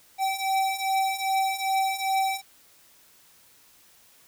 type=beating tone pair; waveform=square; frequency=770 / 772.5 Hz; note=G5 / G5; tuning=-31 / -26 cents; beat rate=2.5 Hz; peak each=-29 / -26 dBFS; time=0.18-2.42 s; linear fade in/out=50 ms; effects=white hiss -57 dBFS RMS until 4.27 s